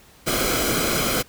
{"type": "noise with comb filter", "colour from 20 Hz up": "pink", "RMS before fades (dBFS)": -22, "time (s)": [0.26, 1.23], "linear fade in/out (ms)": 20, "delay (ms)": 1.1, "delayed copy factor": -0.65, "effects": ["pink hiss -51 dBFS RMS until 1.28 s"]}